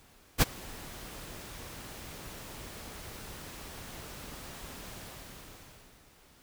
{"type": "noise with ADSR envelope", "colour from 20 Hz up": "pink", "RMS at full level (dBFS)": -21, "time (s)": [0.38, 6.06], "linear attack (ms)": 39, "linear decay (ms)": 24, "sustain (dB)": -24, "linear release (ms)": 1100, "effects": ["pink hiss -60 dBFS RMS until 6.42 s"]}